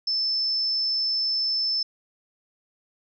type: tone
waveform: sine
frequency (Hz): 5274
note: E8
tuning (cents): 0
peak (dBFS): -22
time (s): 0.07-1.83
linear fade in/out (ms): 5
effects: none